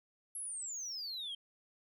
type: exponential sweep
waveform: sine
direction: down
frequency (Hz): 11310 to 3136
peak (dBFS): -37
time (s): 0.35-1.35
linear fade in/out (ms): 5
effects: tanh soft clip ceiling -38 dBFS